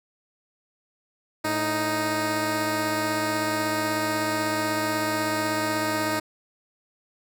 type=tone pair together; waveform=10% pulse; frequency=109.1 / 311.1 Hz; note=A2 / D#4; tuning=-14 / 0 cents; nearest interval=octave + tritone; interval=1814 cents; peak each=-24 / -16 dBFS; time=1.44-6.2 s; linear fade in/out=10 ms; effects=none